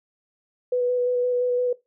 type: tone with vibrato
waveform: sine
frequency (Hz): 493.9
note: B4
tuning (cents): 0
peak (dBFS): -19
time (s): 0.72-1.73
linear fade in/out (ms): 5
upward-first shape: square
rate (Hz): 5.8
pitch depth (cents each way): 10
effects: noise-tail reverb RT60 0.2 s tail -19 dB re dry